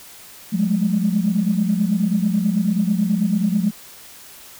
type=tone cluster; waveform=sine; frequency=179.2 / 205.5 / 214.7 Hz; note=F3 / G#3 / A3; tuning=+45 / -18 / -42 cents; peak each=-20 dBFS; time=0.52-3.71 s; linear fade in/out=20 ms; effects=tanh soft clip ceiling -7 dBFS + white hiss -42 dBFS RMS until 4.59 s